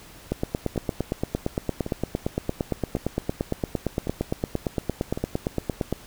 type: two click trains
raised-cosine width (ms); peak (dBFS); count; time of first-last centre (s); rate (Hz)
2; -16 / -10; 5 / 50; 0.76-5.175 / 0.32-5.926; 0.906 / 8.74
effects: pink hiss -47 dBFS RMS until 6.06 s